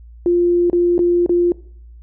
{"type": "tone with dropouts", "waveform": "sine", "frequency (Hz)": 349.2, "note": "F4", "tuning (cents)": 0, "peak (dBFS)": -11, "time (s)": [0.26, 1.52], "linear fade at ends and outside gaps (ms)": 1, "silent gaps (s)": [[0.699, 0.73], [0.98, 0.991], [1.262, 1.294]], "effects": ["noise-tail reverb RT60 0.6 s tail -21 dB re dry", "added 58 Hz sine -37 dBFS peak until 2.02 s"]}